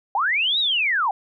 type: linear two-way sweep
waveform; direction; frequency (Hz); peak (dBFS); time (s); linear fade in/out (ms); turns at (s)
sine; up then down; 740 to 3927 to 740; -18; 0.15-1.11; 2; 0.59
effects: none